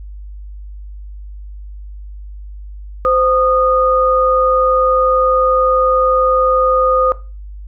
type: tone pair together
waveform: sine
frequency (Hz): 517.6 / 1231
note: C5 / D#6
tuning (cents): -19 / -19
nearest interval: octave + minor third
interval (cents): 1500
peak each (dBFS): -13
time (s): 3.05-7.12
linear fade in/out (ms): 0
effects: noise-tail reverb RT60 0.3 s tail -17 dB re dry + added 50 Hz sine -28 dBFS peak until 7.67 s